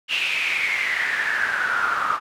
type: noise with band-pass filter sweep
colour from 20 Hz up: pink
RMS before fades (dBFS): -23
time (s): 0.08-2.2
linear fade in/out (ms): 50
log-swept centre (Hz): 2800 to 1200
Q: 8.4
effects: none